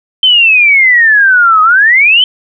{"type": "exponential two-way sweep", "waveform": "sine", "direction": "down then up", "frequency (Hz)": [3120, 1244.5, 3120], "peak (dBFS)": -3, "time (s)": [0.23, 2.24], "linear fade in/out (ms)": 2, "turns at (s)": 1.62, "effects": []}